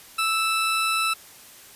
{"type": "tone", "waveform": "20% pulse", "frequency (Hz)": 1318.5, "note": "E6", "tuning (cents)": 0, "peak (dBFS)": -16, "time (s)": [0.18, 1.14], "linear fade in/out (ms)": 10, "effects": ["white hiss -47 dBFS RMS until 1.75 s", "resampled to 32000 Hz"]}